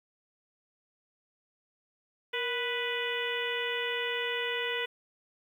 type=harmonic tone with a mistuned harmonic; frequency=493.9 Hz; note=B4; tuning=in tune; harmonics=1 / 2 / 3 / 4 / 5 / 6 / 7; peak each=-35 / -41 / -39 / -35 / -39 / -37 / -42 dBFS; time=2.33-4.86 s; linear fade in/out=10 ms; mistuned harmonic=1; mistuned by=-73 cents; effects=10-bit